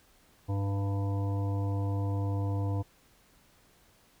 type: harmonic tone with a mistuned harmonic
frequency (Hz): 98.9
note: G2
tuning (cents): +16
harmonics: 1 / 3 / 5 / 7 / 9 / 10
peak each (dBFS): -28 / -38 / -42 / -45 / -47 / -48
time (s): 0.48-2.83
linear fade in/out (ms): 20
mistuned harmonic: 1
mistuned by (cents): +29
effects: pink hiss -63 dBFS RMS until 4.2 s